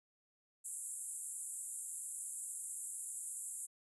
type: band-pass noise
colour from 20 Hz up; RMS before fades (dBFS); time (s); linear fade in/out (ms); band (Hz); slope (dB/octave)
pink; -45; 0.64-3.67; 20; 7400 to 11000; 96
effects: none